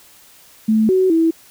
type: tone with pitch steps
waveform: sine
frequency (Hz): 218.7 / 374.6 / 326.9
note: A3 / F#4 / E4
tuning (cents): -10 / +21 / -14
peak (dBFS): -11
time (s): 0.68-1.31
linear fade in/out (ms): 10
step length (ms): 210
effects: white hiss -47 dBFS RMS until 1.5 s